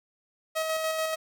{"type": "tone with tremolo", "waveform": "sawtooth", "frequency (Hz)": 637, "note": "D#5", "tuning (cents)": 41, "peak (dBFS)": -22, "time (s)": [0.55, 1.16], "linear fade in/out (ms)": 20, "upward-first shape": "square", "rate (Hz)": 6.9, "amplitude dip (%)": 30, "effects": []}